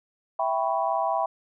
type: chord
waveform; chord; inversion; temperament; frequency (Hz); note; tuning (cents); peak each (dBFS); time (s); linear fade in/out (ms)
sine; C# half-diminished seventh; first; equal; 659.3 / 784 / 987.8 / 1108.7; E5 / G5 / B5 / C#6; 0 / 0 / 0 / 0; -27 / -27 / -28 / -33; 0.39-1.26; 5
effects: none